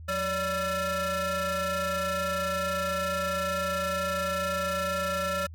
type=ring-modulated tone; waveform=35% pulse; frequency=390.1 Hz; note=G4; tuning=8 cents flat; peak=-22 dBFS; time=0.08-5.47 s; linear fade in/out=10 ms; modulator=961 Hz; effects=added 81 Hz sine -40 dBFS peak until 5.54 s + MP3 96 kbps